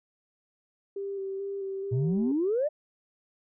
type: tone with vibrato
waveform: sine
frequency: 392 Hz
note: G4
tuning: in tune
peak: -31 dBFS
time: 0.96-2.32 s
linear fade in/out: 5 ms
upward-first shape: square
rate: 2.3 Hz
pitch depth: 19 cents each way
type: exponential sweep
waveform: sine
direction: up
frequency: 113.1 to 629 Hz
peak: -23 dBFS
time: 1.91-2.69 s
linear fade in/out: 20 ms
effects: tanh soft clip ceiling -18 dBFS